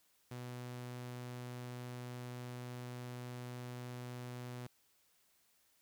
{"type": "tone", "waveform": "sawtooth", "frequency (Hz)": 123.47, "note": "B2", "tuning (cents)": 0, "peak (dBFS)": -40, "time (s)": [0.31, 4.67], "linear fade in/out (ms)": 5, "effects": ["white hiss -73 dBFS RMS until 5.81 s"]}